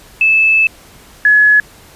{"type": "tone pair in turn", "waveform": "sine", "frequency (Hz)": [2620, 1697.2], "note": ["E7", "G#6"], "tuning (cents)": [-11, 37], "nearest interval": "minor sixth", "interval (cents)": 752, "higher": "first", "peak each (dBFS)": [-7, -5], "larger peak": "second", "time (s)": [[0.21, 0.67], [1.25, 1.6]], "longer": "first", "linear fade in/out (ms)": 2, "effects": ["pink hiss -41 dBFS RMS until 1.95 s", "resampled to 32000 Hz"]}